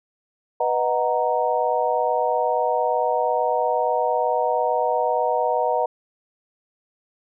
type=chord; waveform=sine; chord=B major seventh; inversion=none; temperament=equal; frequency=493.9 / 622.3 / 740 / 932.3 Hz; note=B4 / D#5 / F#5 / A#5; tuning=0 / 0 / 0 / 0 cents; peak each=-24 dBFS; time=0.6-5.86 s; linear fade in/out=5 ms; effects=none